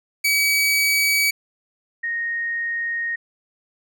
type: tone pair in turn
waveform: sawtooth / sine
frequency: 2277 / 1861.7 Hz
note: C#7 / A#6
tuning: +46 / -3 cents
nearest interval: minor third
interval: 349 cents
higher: first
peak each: -13 / -22 dBFS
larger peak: first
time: 0.24-1.31 / 2.03-3.16 s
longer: second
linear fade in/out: 10 ms
effects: none